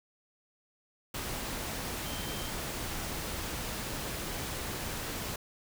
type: tone in noise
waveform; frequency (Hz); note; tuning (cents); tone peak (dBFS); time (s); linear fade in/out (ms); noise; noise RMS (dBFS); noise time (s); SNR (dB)
sine; 3136; G7; 0; -45; 2.05-2.5; 5; pink; -37; 1.14-5.36; -11
effects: none